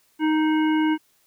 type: harmonic tone with a mistuned harmonic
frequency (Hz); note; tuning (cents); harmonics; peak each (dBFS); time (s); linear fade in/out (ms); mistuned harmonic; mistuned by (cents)
311.1; D#4; 0; 1 / 3 / 5 / 7 / 9; -18 / -28 / -32 / -35 / -37; 0.19-0.98; 50; 9; +55
effects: white hiss -63 dBFS RMS until 1.26 s